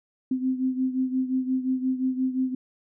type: beating tone pair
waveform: sine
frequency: 257.6 / 263.3 Hz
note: C4 / C4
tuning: -27 / +11 cents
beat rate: 5.7 Hz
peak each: -24 / -29 dBFS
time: 0.31-2.55 s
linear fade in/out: 5 ms
effects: none